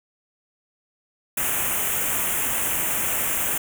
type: band-stop noise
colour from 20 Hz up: white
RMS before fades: -24 dBFS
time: 1.37-3.58 s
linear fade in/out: 5 ms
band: 3100 to 6600 Hz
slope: 48 dB/octave
effects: none